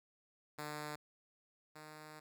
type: tone pair in turn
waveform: 5% pulse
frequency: 149.9 / 153.67 Hz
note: D3 / D#3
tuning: +36 / -21 cents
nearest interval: unison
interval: 43 cents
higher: second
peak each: -31 / -40 dBFS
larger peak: first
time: 0.58-0.96 / 1.75-2.2 s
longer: second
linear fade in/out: 10 ms
effects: none